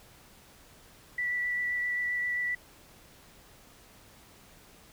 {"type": "tone with vibrato", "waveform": "sine", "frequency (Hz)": 1961, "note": "B6", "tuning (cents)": -13, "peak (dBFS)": -28, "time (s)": [1.18, 2.55], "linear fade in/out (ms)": 5, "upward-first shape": "triangle", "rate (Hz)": 7.6, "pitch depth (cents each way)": 11, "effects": ["pink hiss -56 dBFS RMS until 4.92 s"]}